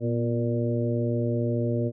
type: harmonic tone with a mistuned harmonic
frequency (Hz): 117.7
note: A#2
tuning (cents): +17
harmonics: 1 / 2 / 3 / 4 / 5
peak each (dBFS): -26 / -29 / -31 / -32 / -33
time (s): 0-1.92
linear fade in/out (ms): 50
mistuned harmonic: 2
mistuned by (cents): +46
effects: none